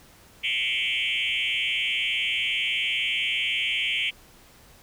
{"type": "tone with frequency modulation", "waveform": "sine", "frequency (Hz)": 2683, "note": "E7", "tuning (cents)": 30, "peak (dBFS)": -22, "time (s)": [0.43, 4.11], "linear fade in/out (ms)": 20, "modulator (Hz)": 123, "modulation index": 4.5, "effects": ["tanh soft clip ceiling -19 dBFS", "pink hiss -53 dBFS RMS until 4.82 s"]}